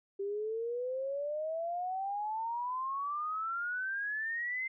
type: exponential sweep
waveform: sine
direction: up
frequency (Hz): 391.7 to 2093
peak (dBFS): -33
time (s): 0.19-4.68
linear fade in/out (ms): 10
effects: none